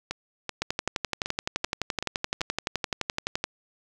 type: two click trains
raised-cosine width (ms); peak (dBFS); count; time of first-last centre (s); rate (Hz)
0.2; -13 / -9; 7 / 34; 0.11-2.409 / 0.62-3.441; 2.61 / 11.7
effects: none